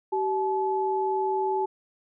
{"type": "tone pair together", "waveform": "sine", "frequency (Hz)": [383.5, 861], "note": ["G4", "A5"], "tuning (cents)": [-38, -38], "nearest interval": "octave + major second", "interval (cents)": 1400, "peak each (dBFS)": -26, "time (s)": [0.12, 1.66], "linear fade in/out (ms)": 10, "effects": []}